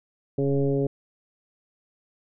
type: tone with frequency modulation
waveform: sine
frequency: 277.2 Hz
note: C#4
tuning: in tune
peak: -20 dBFS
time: 0.38-0.87 s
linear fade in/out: 5 ms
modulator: 138 Hz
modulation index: 1.6
effects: none

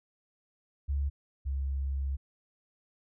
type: tone pair in turn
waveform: sine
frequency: 70.2 / 68.24 Hz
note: C#2 / C#2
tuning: +22 / -27 cents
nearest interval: unison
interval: 49 cents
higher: first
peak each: -27 / -29 dBFS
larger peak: first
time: 0.88-1.1 / 1.45-2.17 s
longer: second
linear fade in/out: 20 ms
effects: none

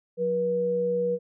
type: tone pair together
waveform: sine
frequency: 181 / 483.2 Hz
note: F#3 / B4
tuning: -38 / -38 cents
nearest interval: octave + perfect fourth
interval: 1700 cents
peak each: -33 / -23 dBFS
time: 0.17-1.19 s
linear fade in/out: 50 ms
effects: none

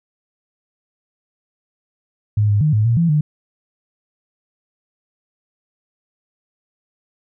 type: tone with pitch steps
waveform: sine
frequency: 105.1 / 103 / 152.6 / 107.1 / 116.7 / 168.2 / 150.5 Hz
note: G#2 / G#2 / D#3 / A2 / A#2 / E3 / D3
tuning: +21 / -14 / -33 / -46 / +2 / +35 / +43 cents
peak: -12 dBFS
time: 2.37-3.21 s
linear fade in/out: 5 ms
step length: 120 ms
effects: none

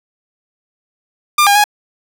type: tone with pitch steps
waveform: sawtooth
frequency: 1197 / 810 / 831 Hz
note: D6 / G#5 / G#5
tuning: +33 / -43 / +1 cents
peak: -4 dBFS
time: 1.38-1.641 s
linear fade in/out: 5 ms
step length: 87 ms
effects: none

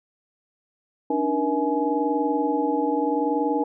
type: tone cluster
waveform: sine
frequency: 284 / 304.7 / 475.5 / 648 / 842 Hz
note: C#4 / D#4 / A#4 / E5 / G#5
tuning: +42 / -36 / +34 / -30 / +24 cents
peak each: -26 / -26 / -26 / -35 / -26 dBFS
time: 1.1-3.64 s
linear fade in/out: 5 ms
effects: none

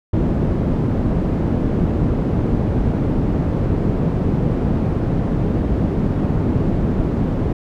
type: low-pass noise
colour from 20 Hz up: white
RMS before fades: -18 dBFS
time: 0.13-7.53 s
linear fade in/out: 5 ms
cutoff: 240 Hz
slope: 12 dB/octave
effects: none

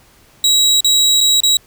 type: tone with dropouts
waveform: 30% pulse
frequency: 3862 Hz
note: B7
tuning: 39 cents flat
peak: -7 dBFS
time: 0.44-1.57 s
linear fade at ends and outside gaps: 2 ms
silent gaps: 0.806-0.845 / 1.206-1.21 / 1.404-1.434 s
effects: pink hiss -49 dBFS RMS until 1.66 s

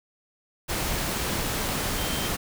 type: tone in noise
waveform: sine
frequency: 3136 Hz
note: G7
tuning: in tune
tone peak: -36 dBFS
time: 1.96-2.29 s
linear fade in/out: 20 ms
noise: pink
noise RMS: -28 dBFS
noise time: 0.68-2.37 s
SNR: -11 dB
effects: none

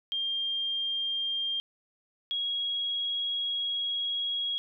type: tone pair in turn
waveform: sine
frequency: 3200 / 3307 Hz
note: G7 / G#7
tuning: +35 / -8 cents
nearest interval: minor second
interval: 57 cents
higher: second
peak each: -28 dBFS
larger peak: neither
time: 0.12-1.6 / 2.31-4.58 s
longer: second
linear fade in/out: 0 ms
effects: none

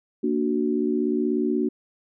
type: chord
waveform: sine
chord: Bb augmented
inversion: none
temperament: equal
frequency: 233.1 / 293.7 / 370 Hz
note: Bb3 / D4 / F#4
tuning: 0 / 0 / 0 cents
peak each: -25 dBFS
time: 0.23-1.69 s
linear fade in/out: 10 ms
effects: none

